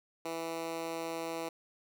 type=tone with high-pass filter; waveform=10% pulse; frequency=164.81 Hz; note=E3; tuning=in tune; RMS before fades=-38 dBFS; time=0.25-1.49 s; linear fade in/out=5 ms; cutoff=360 Hz; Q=1.3; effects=none